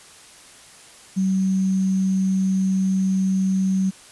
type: tone with sample-and-hold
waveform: sine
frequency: 190 Hz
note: F#3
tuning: 46 cents sharp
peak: -17 dBFS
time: 1.16-3.91 s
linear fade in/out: 20 ms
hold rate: 6300 Hz
effects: white hiss -46 dBFS RMS until 4.11 s + resampled to 24000 Hz